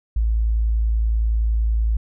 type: tone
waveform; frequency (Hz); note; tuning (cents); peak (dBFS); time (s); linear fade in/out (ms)
sine; 55.3; A1; +9; -16; 0.16-1.97; 5
effects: none